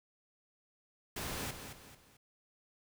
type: noise with echo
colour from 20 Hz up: pink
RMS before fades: -40 dBFS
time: 1.16-1.51 s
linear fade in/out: 5 ms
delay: 220 ms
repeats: 3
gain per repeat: -8 dB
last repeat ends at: 2.17 s
effects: none